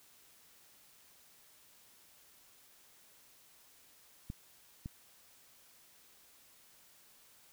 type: clicks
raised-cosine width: 5 ms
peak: -28 / -29 dBFS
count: 2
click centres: 4.301 / 4.859 s
effects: white hiss -63 dBFS RMS until 7.52 s